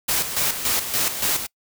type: noise with tremolo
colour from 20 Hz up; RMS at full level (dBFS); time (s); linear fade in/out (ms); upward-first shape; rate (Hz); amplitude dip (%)
white; -21; 0.08-1.47; 10; square; 3.5; 60
effects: noise-tail reverb RT60 0.1 s tail -24 dB re dry